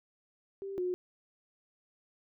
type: tone pair in turn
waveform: sine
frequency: 392 / 361.8 Hz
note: G4 / F#4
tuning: 0 / -39 cents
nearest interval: minor second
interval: 139 cents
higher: first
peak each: -37 / -30 dBFS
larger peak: second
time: 0.62-0.78 / 0.78-0.94 s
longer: neither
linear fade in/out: 0 ms
effects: none